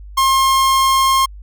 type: tone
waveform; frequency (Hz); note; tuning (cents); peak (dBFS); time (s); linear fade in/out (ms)
45% pulse; 1068; C6; +35; -11; 0.17-1.26; 10
effects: added 50 Hz sine -32 dBFS peak until 1.42 s